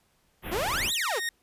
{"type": "band-stop noise", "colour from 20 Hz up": "pink", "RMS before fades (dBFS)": -35, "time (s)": [0.42, 0.92], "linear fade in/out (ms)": 50, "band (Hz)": [3500, 11000], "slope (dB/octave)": 96}
{"type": "tone with exponential growth", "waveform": "sawtooth", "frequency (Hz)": 1856, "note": "A#6", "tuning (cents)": -8, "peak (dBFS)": -23, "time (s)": [0.46, 1.29], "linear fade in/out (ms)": 2, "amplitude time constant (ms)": 180}
{"type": "exponential two-way sweep", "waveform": "sawtooth", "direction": "up then down", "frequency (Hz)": [311.1, 4042, 354.7], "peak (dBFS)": -23, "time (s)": [0.51, 1.2], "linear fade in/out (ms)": 20, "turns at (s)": 0.93}
{"effects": ["pink hiss -68 dBFS RMS until 1.42 s", "resampled to 32000 Hz"]}